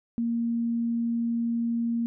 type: tone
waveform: sine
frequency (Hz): 233.1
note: A#3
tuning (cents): 0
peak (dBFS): -24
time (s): 0.18-2.06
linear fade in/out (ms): 0
effects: none